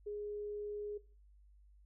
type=tone; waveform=sine; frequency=415.3 Hz; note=G#4; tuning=in tune; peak=-39 dBFS; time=0.06-0.98 s; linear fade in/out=10 ms; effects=noise-tail reverb RT60 0.4 s tail -19 dB re dry + added 50 Hz sine -60 dBFS peak until 1.85 s